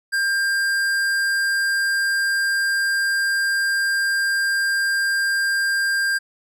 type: tone with tanh clipping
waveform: sine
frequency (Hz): 1596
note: G6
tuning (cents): +31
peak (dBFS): -20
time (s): 0.12-6.19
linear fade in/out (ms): 20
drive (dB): 16
effects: none